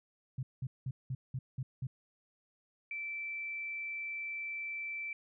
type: tone bursts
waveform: sine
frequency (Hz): 130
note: C3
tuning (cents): -11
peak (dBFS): -34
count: 7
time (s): 0.38-1.87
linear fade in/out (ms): 5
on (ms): 50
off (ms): 190
type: tone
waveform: sine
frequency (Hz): 2330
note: D7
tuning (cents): -14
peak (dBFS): -37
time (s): 2.91-5.13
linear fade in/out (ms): 2
effects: none